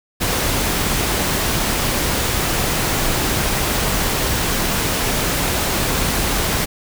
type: noise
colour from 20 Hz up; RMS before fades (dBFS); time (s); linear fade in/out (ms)
pink; -19; 0.2-6.66; 20
effects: none